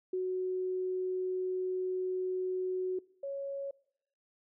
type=tone pair in turn; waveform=sine; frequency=370 / 554.4 Hz; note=F#4 / C#5; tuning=0 / 0 cents; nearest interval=perfect fifth; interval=700 cents; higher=second; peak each=-30 / -35 dBFS; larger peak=first; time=0.13-2.99 / 3.23-3.71 s; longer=first; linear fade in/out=5 ms; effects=noise-tail reverb RT60 0.7 s tail -22 dB re dry